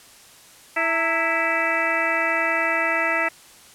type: harmonic tone with a mistuned harmonic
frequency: 329.6 Hz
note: E4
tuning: in tune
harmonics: 1 / 2 / 3 / 4 / 5 / 6 / 7 / 8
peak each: -33 / -27 / -30 / -27 / -30 / -23 / -29 / -29 dBFS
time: 0.76-3.29 s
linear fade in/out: 10 ms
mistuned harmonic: 3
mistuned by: -130 cents
effects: white hiss -48 dBFS RMS until 3.74 s + low-pass 11000 Hz 12 dB/octave